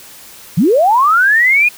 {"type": "linear sweep", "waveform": "sine", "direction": "up", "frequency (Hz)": [138.59, 2489], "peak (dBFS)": -7, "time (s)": [0.57, 1.69], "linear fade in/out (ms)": 10, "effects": ["white hiss -37 dBFS RMS until 1.77 s"]}